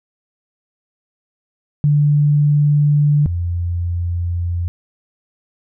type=tone pair in turn; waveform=sine; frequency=146.83 / 86.73 Hz; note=D3 / F2; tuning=0 / -11 cents; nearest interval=major sixth; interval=911 cents; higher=first; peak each=-10 / -17 dBFS; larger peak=first; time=1.84-3.26 / 3.26-4.68 s; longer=neither; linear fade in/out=0 ms; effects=none